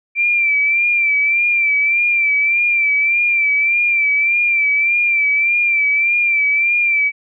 sine tone with vibrato, 2349 Hz, D7, in tune, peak -12 dBFS, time 0.15-7.12 s, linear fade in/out 50 ms, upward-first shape sine, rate 1.7 Hz, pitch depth 51 cents each way, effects none

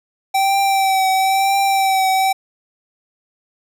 square tone with vibrato, 774 Hz, G5, 22 cents flat, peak -14 dBFS, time 0.34-2.33 s, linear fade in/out 10 ms, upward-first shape triangle, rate 1 Hz, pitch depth 34 cents each way, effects none

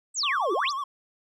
sine exponential two-way sweep, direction down then up, 8600 to 335.2 to 7530 Hz, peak -24 dBFS, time 0.14-0.73 s, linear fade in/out 50 ms, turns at 0.53 s
triangle tone with vibrato, 1114 Hz, C#6, 8 cents sharp, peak -26 dBFS, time 0.23-0.84 s, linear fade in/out 5 ms, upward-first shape sine, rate 11 Hz, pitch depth 87 cents each way
effects none

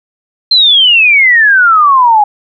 sine exponential sweep, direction down, 4186 to 813 Hz, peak -3 dBFS, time 0.51-2.24 s, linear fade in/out 5 ms, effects none

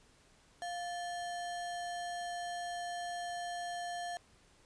sine tone with sample-and-hold, 701 Hz, F5, 6 cents sharp, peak -37 dBFS, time 0.62-4.17 s, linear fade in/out 0 ms, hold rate 2450 Hz, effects pink hiss -65 dBFS RMS until 4.65 s + resampled to 22050 Hz

